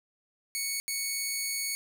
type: tone bursts at uneven times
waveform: 10% pulse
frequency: 2221 Hz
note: C#7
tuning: 3 cents sharp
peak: -21 dBFS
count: 2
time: 0.55-0.8 / 0.88-1.75 s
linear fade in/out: 0 ms
effects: none